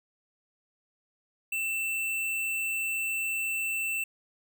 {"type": "tone", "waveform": "square", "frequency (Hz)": 2673, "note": "E7", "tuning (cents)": 23, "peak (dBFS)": -29, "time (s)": [1.52, 4.04], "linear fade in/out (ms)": 5, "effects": []}